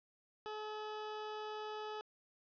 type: tone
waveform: 20% pulse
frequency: 427.5 Hz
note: A4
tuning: 50 cents flat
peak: -37 dBFS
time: 0.46-2.01 s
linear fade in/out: 0 ms
effects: resampled to 11025 Hz + 12-bit